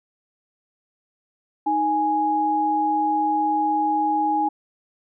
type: tone pair together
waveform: sine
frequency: 311.1 / 830.6 Hz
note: D#4 / G#5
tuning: 0 / 0 cents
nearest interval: octave + perfect fourth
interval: 1700 cents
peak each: -25 / -19 dBFS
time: 1.66-4.49 s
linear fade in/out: 10 ms
effects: none